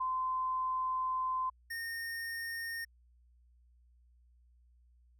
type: tone pair in turn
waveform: sine / square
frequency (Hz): 1032 / 1838.8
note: C6 / A#6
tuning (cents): -24 / -24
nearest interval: minor seventh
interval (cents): 1000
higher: second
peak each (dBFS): -31 / -38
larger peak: first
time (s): 0-1.5 / 1.7-2.85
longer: first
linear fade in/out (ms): 10
effects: added 60 Hz sine -62 dBFS peak until 5.19 s